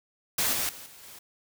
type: noise with level steps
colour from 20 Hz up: white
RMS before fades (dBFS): -26 / -29 / -44 / -50 / -47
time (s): 0.38-1.19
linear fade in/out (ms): 5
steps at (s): 0.53 / 0.69 / 0.86 / 1.03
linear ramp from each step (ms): 2
effects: none